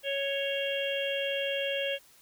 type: harmonic tone with a mistuned harmonic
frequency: 554.4 Hz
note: C#5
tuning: in tune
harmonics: 1 / 3 / 4 / 5 / 6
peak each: -31 / -39 / -41 / -35 / -36 dBFS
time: 0.03-1.99 s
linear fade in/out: 50 ms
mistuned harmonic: 6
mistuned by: -42 cents
effects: white hiss -59 dBFS RMS until 2.21 s